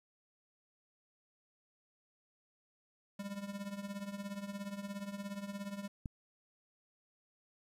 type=tone with tremolo; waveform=square; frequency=200 Hz; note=G3; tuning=35 cents sharp; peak=-38 dBFS; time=3.19-5.88 s; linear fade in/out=5 ms; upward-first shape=triangle; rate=17 Hz; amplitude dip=80%
type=click; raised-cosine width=5 ms; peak=-28 dBFS; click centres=6.058 s
effects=resampled to 32000 Hz + 11-bit